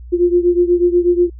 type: beating tone pair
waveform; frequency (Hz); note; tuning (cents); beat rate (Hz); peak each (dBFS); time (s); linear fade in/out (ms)
sine; 349.2 / 357.4; F4 / F4; 0 / +40; 8.2; -12 / -15; 0.12-1.3; 20
effects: added 60 Hz sine -31 dBFS peak until 1.39 s